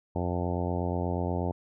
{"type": "harmonic tone", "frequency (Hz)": 88.3, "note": "F2", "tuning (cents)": 20, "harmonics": [1, 2, 3, 4, 5, 6, 7, 8, 9, 10], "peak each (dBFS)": [-31, -34, -36, -37, -38, -39, -39, -40, -41, -41], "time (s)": [0.15, 1.52], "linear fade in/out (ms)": 10, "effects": []}